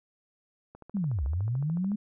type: click train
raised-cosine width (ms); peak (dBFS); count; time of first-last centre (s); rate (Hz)
1; -33; 17; 0.75-1.918; 13.7
type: linear two-way sweep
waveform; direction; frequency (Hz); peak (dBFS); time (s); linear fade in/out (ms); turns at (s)
sine; down then up; 213.6 to 61.74 to 213.6; -26; 0.94-1.96; 10; 1.24
effects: none